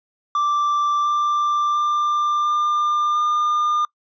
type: tone with pitch steps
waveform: triangle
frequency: 1174 / 1182.2 / 1190.4 / 1198.7 / 1207 Hz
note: D6 / D6 / D6 / D6 / D6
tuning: -1 / +11 / +23 / +35 / +47 cents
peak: -15 dBFS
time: 0.35-3.85 s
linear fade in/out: 2 ms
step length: 700 ms
effects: noise-tail reverb RT60 0.1 s tail -24 dB re dry + resampled to 16000 Hz